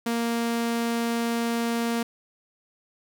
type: tone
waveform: sawtooth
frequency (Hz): 233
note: A#3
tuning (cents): -1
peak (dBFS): -20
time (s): 0.06-2.03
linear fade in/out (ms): 5
effects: none